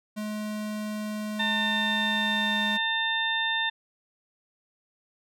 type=tone with pitch glide; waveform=square; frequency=212.2 to 209.9 Hz; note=G#3 to G#3; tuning=+38 to +19 cents; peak=-31 dBFS; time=0.16-2.78 s; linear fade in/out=20 ms; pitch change=-19 cents; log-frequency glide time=2.1-2.57 s
type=harmonic tone; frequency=900 Hz; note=A5; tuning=39 cents sharp; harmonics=1 / 2 / 3 / 4; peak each=-32 / -28 / -36 / -28 dBFS; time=1.39-3.7 s; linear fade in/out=10 ms
effects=none